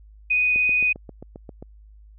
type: tone with vibrato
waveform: sine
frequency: 2489 Hz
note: D#7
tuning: in tune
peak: -17 dBFS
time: 0.3-0.93 s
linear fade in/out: 10 ms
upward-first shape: triangle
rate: 17 Hz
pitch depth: 10 cents each way
type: click train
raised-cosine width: 2 ms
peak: -24 dBFS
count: 9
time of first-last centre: 0.56-1.625 s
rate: 7.51 Hz
effects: added 52 Hz sine -45 dBFS peak until 2.18 s